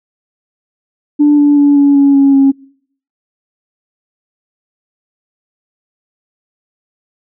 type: tone with pitch steps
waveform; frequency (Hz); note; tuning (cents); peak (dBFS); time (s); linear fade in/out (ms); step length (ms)
sine; 293.7 / 290.2 / 286.7 / 283.2 / 279.8 / 276.4 / 273.1; D4 / D4 / D4 / C#4 / C#4 / C#4 / C#4; 0 / -21 / -42 / +37 / +16 / -5 / -26; -3; 1.19-2.52; 20; 190
effects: noise-tail reverb RT60 0.6 s tail -24 dB re dry + tanh soft clip ceiling -1 dBFS